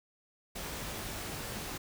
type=noise with comb filter; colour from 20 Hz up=pink; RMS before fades=-40 dBFS; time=0.55-1.78 s; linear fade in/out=10 ms; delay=19 ms; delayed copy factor=+0.5; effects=none